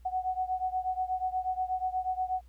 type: beating tone pair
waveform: sine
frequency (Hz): 740 / 748.3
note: F#5 / F#5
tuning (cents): 0 / +19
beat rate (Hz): 8.3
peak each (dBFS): -31 / -33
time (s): 0.05-2.41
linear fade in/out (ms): 10
effects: added 60 Hz sine -51 dBFS peak until 2.48 s + pink hiss -70 dBFS RMS until 2.48 s